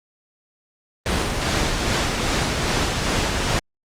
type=noise with tremolo; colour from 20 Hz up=pink; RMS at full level=-20 dBFS; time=1.06-3.59 s; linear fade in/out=0 ms; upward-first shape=sine; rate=2.5 Hz; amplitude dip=30%; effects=low-pass 7000 Hz 12 dB/octave + Opus 32 kbps